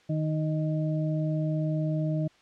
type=harmonic tone; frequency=155.56 Hz; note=D#3; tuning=in tune; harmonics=1 / 2 / 4; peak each=-26 / -33 / -35 dBFS; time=0.09-2.28 s; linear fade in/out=10 ms; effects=white hiss -60 dBFS RMS until 2.41 s + low-pass 4000 Hz 12 dB/octave